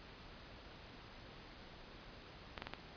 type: clicks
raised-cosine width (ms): 0.3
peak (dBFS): -26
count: 4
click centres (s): 2.578 / 2.621 / 2.67 / 2.736
effects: pink hiss -55 dBFS RMS until 2.96 s + resampled to 11025 Hz